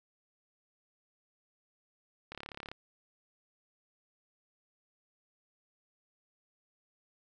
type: click train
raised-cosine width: 0.3 ms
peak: -26 dBFS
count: 15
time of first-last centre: 2.32-2.715 s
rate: 35.4 Hz
effects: none